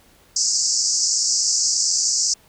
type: band-pass noise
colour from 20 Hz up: pink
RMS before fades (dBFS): -20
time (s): 0.36-2.34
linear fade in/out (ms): 5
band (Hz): 4800 to 7700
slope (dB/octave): 96
effects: pink hiss -54 dBFS RMS until 2.48 s